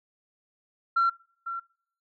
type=tone with echo; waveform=sine; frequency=1363 Hz; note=F6; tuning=43 cents flat; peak=-18 dBFS; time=0.96-1.1 s; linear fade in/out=10 ms; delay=500 ms; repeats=1; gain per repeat=-12 dB; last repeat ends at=1.6 s; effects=noise-tail reverb RT60 0.6 s tail -26 dB re dry + tanh soft clip ceiling -17 dBFS